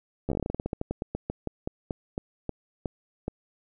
slowing click train, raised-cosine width 2 ms, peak -16 dBFS, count 26, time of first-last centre 0.29-3.281 s, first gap 12 ms, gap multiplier 1.16, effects none

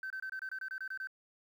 sine tone bursts, 1541 Hz, G6, 30 cents flat, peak -36 dBFS, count 11, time 0.03-1.072 s, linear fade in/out 2 ms, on 72 ms, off 25 ms, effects tanh soft clip ceiling -34 dBFS + 11-bit

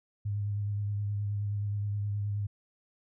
sine tone with vibrato, 102.5 Hz, G#2, 22 cents flat, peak -29 dBFS, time 0.25-2.47 s, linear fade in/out 10 ms, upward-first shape sine, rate 9.5 Hz, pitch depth 23 cents each way, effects none

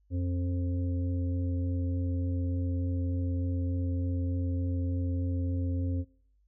harmonic tone with a mistuned harmonic, 87.7 Hz, F2, 8 cents sharp, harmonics 1 / 3 / 5 / 6, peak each -28 / -35 / -49 / -46 dBFS, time 0.1-6.05 s, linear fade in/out 50 ms, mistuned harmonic 3, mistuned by +22 cents, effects noise-tail reverb RT60 0.6 s tail -24 dB re dry + added 50 Hz sine -64 dBFS peak until 6.47 s

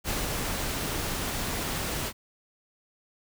pink noise with ADSR envelope, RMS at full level -29 dBFS, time 0.04-2.13 s, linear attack 49 ms, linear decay 180 ms, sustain -2 dB, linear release 56 ms, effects none

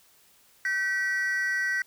triangle tone pair together, 1536.6 / 1936 Hz, G6 / B6, -35 / -35 cents, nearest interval major third, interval 400 cents, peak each -26 / -24 dBFS, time 0.65-1.82 s, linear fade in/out 2 ms, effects tanh soft clip ceiling -19 dBFS + white hiss -60 dBFS RMS until 1.86 s

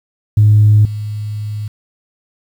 sine tone with level steps, 105.7 Hz, G#2, 31 cents sharp, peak -4 / -19 dBFS, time 0.37-1.68 s, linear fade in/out 5 ms, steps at 0.85 s, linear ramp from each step 2 ms, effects tanh soft clip ceiling -1 dBFS + 7-bit

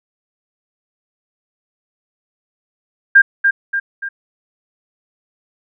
sine tone with echo, 1600 Hz, G6, 35 cents sharp, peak -3 dBFS, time 3.15-3.22 s, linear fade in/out 10 ms, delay 290 ms, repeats 3, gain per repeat -6 dB, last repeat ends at 4.09 s, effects none

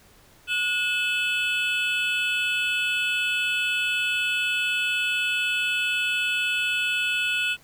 triangle tone cluster, 1456 / 2604 / 3032 / 3420 Hz, F#6 / E7 / F#7 / A7, -28 / -22 / +42 / -50 cents, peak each -27 / -23 / -29 / -32 dBFS, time 0.47-7.57 s, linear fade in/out 50 ms, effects pink hiss -55 dBFS RMS until 7.63 s

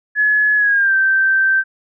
sine tone with pitch glide, 1700 to 1558.9 Hz, G#6 to G6, +40 to -10 cents, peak -11 dBFS, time 0.15-1.64 s, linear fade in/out 50 ms, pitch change -150 cents, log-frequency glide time 0.56-0.95 s, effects none

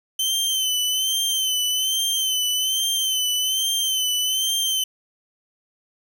sawtooth tone with vibrato, 3074 Hz, G7, 35 cents flat, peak -17 dBFS, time 0.19-4.84 s, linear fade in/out 5 ms, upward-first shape sine, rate 1.2 Hz, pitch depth 53 cents each way, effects none

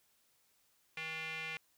square tone with band-pass filter, 159.7 Hz, D#3, 45 cents sharp, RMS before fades -42 dBFS, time 0.97-1.57 s, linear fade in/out 2 ms, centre 2400 Hz, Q 4.2, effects white hiss -73 dBFS RMS until 1.77 s

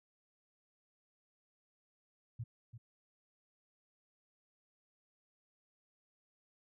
sine tone with echo, 116.54 Hz, A#2, in tune, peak -38 dBFS, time 2.39-2.44 s, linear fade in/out 10 ms, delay 340 ms, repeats 1, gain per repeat -10 dB, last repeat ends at 2.78 s, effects none

